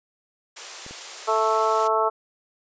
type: high-pass noise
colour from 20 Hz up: white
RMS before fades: -36 dBFS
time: 0.56-1.88 s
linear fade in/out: 10 ms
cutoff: 370 Hz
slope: 48 dB/octave
type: clicks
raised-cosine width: 2 ms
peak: -28 dBFS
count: 2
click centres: 0.864 / 0.91 s
type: harmonic tone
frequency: 220 Hz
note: A3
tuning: in tune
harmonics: 2 / 3 / 4 / 5 / 6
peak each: -25 / -25 / -25 / -25 / -25 dBFS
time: 1.27-2.1 s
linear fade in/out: 20 ms
effects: resampled to 16000 Hz